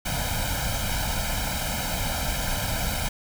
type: noise with comb filter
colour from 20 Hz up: pink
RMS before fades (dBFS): -27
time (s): 0.05-3.09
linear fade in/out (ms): 10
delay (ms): 1.3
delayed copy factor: +1
effects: none